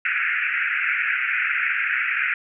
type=band-pass noise; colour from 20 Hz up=pink; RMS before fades=-23 dBFS; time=0.05-2.34 s; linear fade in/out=2 ms; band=1400 to 2600 Hz; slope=96 dB/octave; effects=none